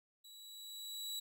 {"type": "tone with level ramp", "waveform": "sawtooth", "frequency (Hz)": 3911, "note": "B7", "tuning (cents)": -18, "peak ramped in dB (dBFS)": [-52, -36], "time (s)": [0.24, 1.2], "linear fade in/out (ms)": 10, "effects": []}